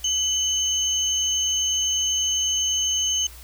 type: tone pair together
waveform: sine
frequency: 2996 / 6364 Hz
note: F#7 / G8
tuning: +21 / +25 cents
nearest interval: octave + minor second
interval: 1304 cents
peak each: -23 dBFS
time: 0.04-3.27 s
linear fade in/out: 5 ms
effects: added 60 Hz sine -42 dBFS peak until 3.43 s + white hiss -46 dBFS RMS until 3.43 s